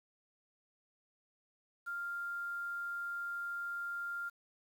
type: tone with quantisation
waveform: sine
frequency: 1396.9 Hz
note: F6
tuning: in tune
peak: -37 dBFS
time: 1.86-4.3 s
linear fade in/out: 20 ms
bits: 10
effects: none